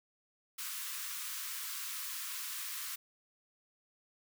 white high-pass noise, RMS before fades -41 dBFS, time 0.58-2.96 s, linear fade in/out 10 ms, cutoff 1000 Hz, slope 96 dB/octave, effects none

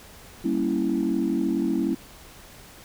sine chord, G diminished seventh, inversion none, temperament equal, 196 / 233.1 / 277.2 / 329.6 Hz, G3 / Bb3 / Db4 / Fb4, 0 / 0 / 0 / 0 cents, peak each -28 / -27 / -26 / -25 dBFS, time 0.44-1.95 s, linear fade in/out 10 ms, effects tanh soft clip ceiling -14 dBFS + pink hiss -47 dBFS RMS until 2.84 s

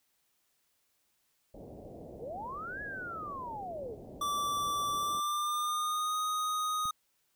white low-pass noise, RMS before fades -48 dBFS, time 1.54-5.2 s, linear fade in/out 2 ms, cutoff 680 Hz, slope 48 dB/octave
sine linear two-way sweep, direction up then down, 385.3 to 1700 to 385.3 Hz, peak -38 dBFS, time 2.19-3.97 s, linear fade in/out 50 ms, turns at 2.82 s
square tone with pitch glide, 1163 to 1246.5 Hz, D6 to D#6, -17 to +3 cents, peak -31 dBFS, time 4.21-6.91 s, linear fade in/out 5 ms, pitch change +120 cents, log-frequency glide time 4.94-6.17 s
click, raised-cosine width 5 ms, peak -36 dBFS, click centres 6.855 s
effects white hiss -75 dBFS RMS until 7.35 s

